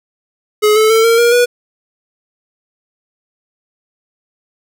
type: tone with pitch steps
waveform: square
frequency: 423.2 / 435.1 / 447.3 / 459.9 / 472.8 / 486.1 Hz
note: G#4 / A4 / A4 / A#4 / A#4 / B4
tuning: +33 / -19 / +28 / -23 / +24 / -28 cents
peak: -8 dBFS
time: 0.62-1.46 s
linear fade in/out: 20 ms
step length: 140 ms
effects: none